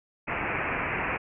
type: low-pass noise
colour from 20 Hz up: white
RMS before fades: -30 dBFS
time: 0.27-1.18 s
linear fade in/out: 20 ms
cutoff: 2600 Hz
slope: 96 dB/octave
effects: none